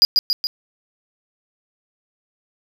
triangle tone with echo, 4884 Hz, D#8, 33 cents flat, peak -6 dBFS, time 0.02-0.05 s, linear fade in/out 0 ms, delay 140 ms, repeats 3, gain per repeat -4 dB, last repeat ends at 0.47 s, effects none

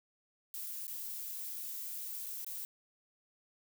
violet noise with dropouts, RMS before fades -42 dBFS, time 0.54-2.65 s, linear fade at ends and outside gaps 1 ms, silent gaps 0.869-0.879 / 2.262-2.265 / 2.446-2.465 s, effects none

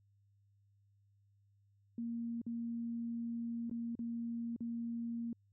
sine tone with dropouts, 233.1 Hz, A#3, in tune, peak -37 dBFS, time 1.98-5.33 s, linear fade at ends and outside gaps 2 ms, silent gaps 2.416-2.465 / 3.697-3.712 / 3.953-3.991 / 4.563-4.606 s, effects added 100 Hz sine -68 dBFS peak until 5.52 s

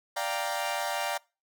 sawtooth chord, G minor seventh, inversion second, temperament equal, 587.3 / 698.5 / 784 / 932.3 Hz, D5 / F5 / G5 / Bb5, 0 / 0 / 0 / 0 cents, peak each -31 dBFS, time 0.16-1.18 s, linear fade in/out 10 ms, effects noise-tail reverb RT60 0.3 s tail -24 dB re dry

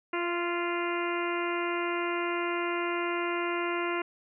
harmonic tone with a mistuned harmonic, 347.3 Hz, F4, 10 cents flat, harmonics 1 / 2 / 3 / 4 / 5 / 6 / 7 / 8, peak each -31 / -38 / -35 / -37 / -42 / -38 / -41 / -41 dBFS, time 0.13-4.02 s, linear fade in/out 5 ms, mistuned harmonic 2, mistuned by -22 cents, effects none

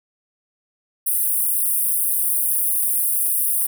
pink high-pass noise, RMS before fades -20 dBFS, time 1.06-3.67 s, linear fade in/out 10 ms, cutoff 9100 Hz, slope 96 dB/octave, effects none

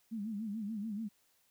sine tone with vibrato, 213.2 Hz, G#3, 46 cents sharp, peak -36 dBFS, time 0.11-1.09 s, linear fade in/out 20 ms, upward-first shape sine, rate 6.9 Hz, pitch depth 120 cents each way, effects white hiss -72 dBFS RMS until 1.5 s

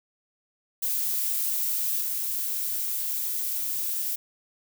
violet noise with level steps, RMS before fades -27 / -29 dBFS, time 0.82-4.16 s, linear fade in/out 10 ms, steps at 2.01 s, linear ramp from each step 5 ms, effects none

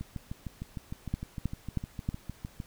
two click trains, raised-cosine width 5 ms, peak -17 / -24 dBFS, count 4 / 18, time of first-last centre 1.14-2.089 / 0.01-2.601 s, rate 3.16 / 6.56 Hz, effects pink hiss -57 dBFS RMS until 2.66 s

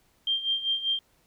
sine tone with tremolo, 3177 Hz, G7, 23 cents sharp, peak -22 dBFS, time 0.27-0.99 s, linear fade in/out 2 ms, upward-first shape sine, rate 5.1 Hz, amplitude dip 75%, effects pink hiss -66 dBFS RMS until 1.26 s

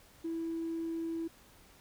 triangle tone with tanh clipping, 329.2 Hz, E4, 2 cents flat, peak -33 dBFS, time 0.24-1.28 s, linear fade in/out 10 ms, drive 1 dB, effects pink hiss -60 dBFS RMS until 1.8 s

